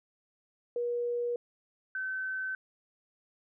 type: tone pair in turn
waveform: sine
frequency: 480 / 1530.5 Hz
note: B4 / G6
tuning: -49 / -42 cents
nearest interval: octave + minor sixth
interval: 2007 cents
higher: second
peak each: -29 / -32 dBFS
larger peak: first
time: 0.76-1.36 / 1.95-2.55 s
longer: neither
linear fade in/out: 2 ms
effects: none